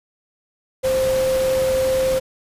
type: tone in noise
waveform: sine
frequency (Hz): 523.3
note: C5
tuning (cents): 0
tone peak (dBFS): -16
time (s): 0.83-2.2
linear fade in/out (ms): 20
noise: pink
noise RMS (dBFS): -29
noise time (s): 0.83-2.2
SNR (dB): +10
effects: resampled to 32000 Hz